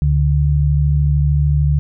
sine tone pair together, 72.18 / 145.4 Hz, D2 / D3, -29 / -17 cents, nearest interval octave, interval 1212 cents, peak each -14 dBFS, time 0.02-1.79 s, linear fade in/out 0 ms, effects none

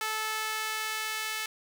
sawtooth tone with high-pass filter sweep, 435.6 Hz, A4, 17 cents flat, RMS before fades -33 dBFS, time 0.01-1.46 s, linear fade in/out 2 ms, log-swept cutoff 1200 to 1900 Hz, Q 1.1, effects none

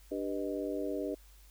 harmonic tone with a mistuned harmonic, 98 Hz, G2, in tune, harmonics 3 / 4 / 5 / 6, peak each -37 / -38 / -39 / -40 dBFS, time 0.11-1.15 s, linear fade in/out 10 ms, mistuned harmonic 6, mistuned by +84 cents, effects added 50 Hz sine -55 dBFS peak until 1.5 s + white hiss -63 dBFS RMS until 1.5 s

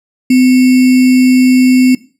sine tone with sample-and-hold, 254.8 Hz, C4, 46 cents flat, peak -4 dBFS, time 0.3-1.95 s, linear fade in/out 5 ms, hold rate 2450 Hz, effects noise-tail reverb RT60 0.4 s tail -19 dB re dry + low-pass 12000 Hz 12 dB/octave

